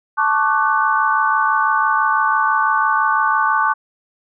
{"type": "chord", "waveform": "sine", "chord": "D major seventh", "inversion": "second", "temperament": "equal with one note detuned", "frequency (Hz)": [880, 1108.7, 1174.7, 1498.9], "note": ["A5", "C#6", "D6", "F#6"], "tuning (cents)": [0, 0, 0, 22], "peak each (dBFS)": -19, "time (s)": [0.17, 3.74], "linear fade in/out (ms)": 20, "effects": []}